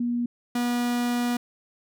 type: tone pair in turn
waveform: sine / 45% pulse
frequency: 240 / 242.1 Hz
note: B3 / B3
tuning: -49 / -34 cents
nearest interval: unison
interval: 15 cents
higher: second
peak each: -23 dBFS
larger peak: neither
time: 0-0.26 / 0.55-1.37 s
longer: second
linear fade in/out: 5 ms
effects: none